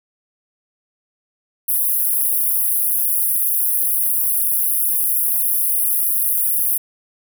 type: high-pass noise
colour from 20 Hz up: pink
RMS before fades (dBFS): -18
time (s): 1.68-6.78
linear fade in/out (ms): 10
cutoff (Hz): 10000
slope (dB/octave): 96
effects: none